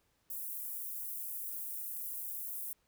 pink high-pass noise, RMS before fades -41 dBFS, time 0.3-2.73 s, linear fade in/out 2 ms, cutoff 12000 Hz, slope 24 dB/octave, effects pink hiss -75 dBFS RMS until 2.87 s

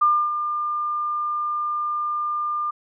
sine tone with ADSR envelope, 1200 Hz, D6, 37 cents sharp, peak -13 dBFS, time 0.01-2.71 s, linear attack 11 ms, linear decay 280 ms, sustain -9 dB, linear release 10 ms, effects none

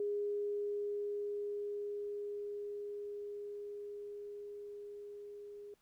sine tone with level ramp, 410.6 Hz, G#4, 20 cents flat, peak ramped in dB -33 to -47 dBFS, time 0-5.74 s, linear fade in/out 2 ms, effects pink hiss -75 dBFS RMS until 5.81 s

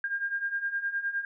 sine beating tone pair, 1602 / 1611.7 Hz, G6 / G6, +37 / +48 cents, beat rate 9.7 Hz, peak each -34 / -30 dBFS, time 0.04-1.25 s, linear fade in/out 2 ms, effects none

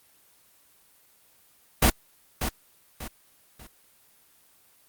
pink noise with echo, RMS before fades -18 dBFS, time 1.82-1.9 s, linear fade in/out 5 ms, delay 590 ms, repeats 3, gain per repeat -9 dB, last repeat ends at 3.67 s, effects white hiss -60 dBFS RMS until 4.88 s + Opus 24 kbps

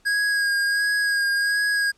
square tone with vibrato, 1640 Hz, G#6, 22 cents flat, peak -20 dBFS, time 0.05-1.92 s, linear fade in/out 20 ms, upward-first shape sine, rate 1.4 Hz, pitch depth 22 cents each way, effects pink hiss -61 dBFS RMS until 1.97 s + low-pass 9000 Hz 12 dB/octave

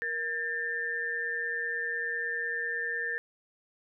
sine tone cluster, 470.6 / 1622 / 1792 Hz, A#4 / G#6 / A6, +16 / -41 / +31 cents, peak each -40 / -37 / -31 dBFS, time 0.02-3.18 s, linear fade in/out 0 ms, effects none

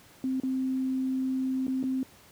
sine tone with dropouts, 261.4 Hz, C4, 1 cent flat, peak -26 dBFS, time 0.24-2.03 s, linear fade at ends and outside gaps 1 ms, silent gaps 0.4-0.434 / 1.668-1.68 / 1.829-1.838 s, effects pink hiss -55 dBFS RMS until 2.31 s + high-pass 80 Hz 12 dB/octave

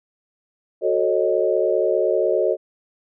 sine chord, D# half-diminished seventh, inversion first, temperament equal with one note detuned, 370 / 440 / 547 / 622.3 Hz, F#4 / A4 / C#5 / D#5, 0 / 0 / -23 / 0 cents, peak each -22 dBFS, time 0.81-2.57 s, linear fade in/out 50 ms, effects none

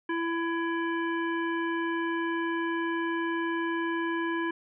harmonic tone, 334 Hz, E4, 23 cents sharp, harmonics 1 / 3 / 5 / 7 / 9, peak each -29 / -34 / -34 / -44 / -47 dBFS, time 0.09-4.51 s, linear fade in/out 5 ms, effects none

